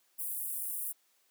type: high-pass noise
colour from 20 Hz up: pink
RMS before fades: -37 dBFS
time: 0.18-0.93 s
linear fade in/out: 20 ms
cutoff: 9300 Hz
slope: 48 dB/octave
effects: white hiss -71 dBFS RMS until 1.3 s + high-pass 300 Hz 12 dB/octave